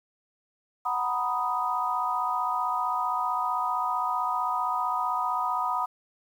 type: chord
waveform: sine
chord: B major seventh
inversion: second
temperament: equal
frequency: 740 / 932.3 / 987.8 / 1244.5 Hz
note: F#5 / A#5 / B5 / D#6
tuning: 0 / 0 / 0 / 0 cents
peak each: -32 / -34 / -29 / -29 dBFS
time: 0.85-5.86 s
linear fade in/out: 10 ms
effects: 9-bit